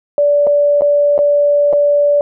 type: tone with dropouts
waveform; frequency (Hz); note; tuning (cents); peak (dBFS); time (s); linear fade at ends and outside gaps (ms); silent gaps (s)
sine; 580; D5; -22; -8; 0.18-2.21; 1; 0.468-0.471 / 0.81-0.819 / 1.179-1.189 / 1.728-1.733
effects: none